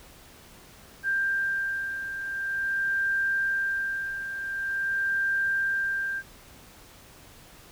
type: beating tone pair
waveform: sine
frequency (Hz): 1585 / 1585.46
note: G6 / G6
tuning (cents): +19 / +19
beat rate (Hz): 0.46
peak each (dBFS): -33 / -26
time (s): 1.03-6.23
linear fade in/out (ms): 50
effects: pink hiss -51 dBFS RMS until 7.71 s